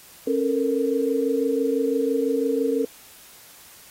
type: tone cluster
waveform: sine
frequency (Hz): 272.7 / 444.5 / 470.5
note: C#4 / A4 / A#4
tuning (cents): -28 / +18 / +16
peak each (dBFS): -24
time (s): 0.27-2.85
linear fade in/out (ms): 5
effects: white hiss -48 dBFS RMS until 3.9 s + AAC 48 kbps